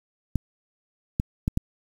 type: clicks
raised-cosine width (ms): 5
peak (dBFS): -10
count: 4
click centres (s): 0.357 / 1.199 / 1.479 / 1.574
effects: 7-bit